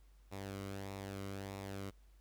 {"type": "tone with flanger", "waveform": "sawtooth", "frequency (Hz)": 98, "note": "G2", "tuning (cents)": 0, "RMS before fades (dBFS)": -45, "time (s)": [0.31, 1.91], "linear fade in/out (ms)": 20, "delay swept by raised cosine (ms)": [0.64, 1.18], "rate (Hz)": 1.6, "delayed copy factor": -0.5, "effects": ["added 49 Hz sine -60 dBFS peak until 2.2 s", "pink hiss -75 dBFS RMS until 2.2 s"]}